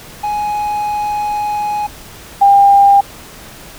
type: tone pair in turn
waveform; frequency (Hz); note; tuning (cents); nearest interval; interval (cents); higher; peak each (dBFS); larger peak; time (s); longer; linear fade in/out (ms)
triangle / sine; 835 / 799.5; G#5 / G5; +9 / +34; minor second; 75; first; -13 / -4; second; 0.23-1.87 / 2.41-3.01; first; 10
effects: pink hiss -35 dBFS RMS until 3.78 s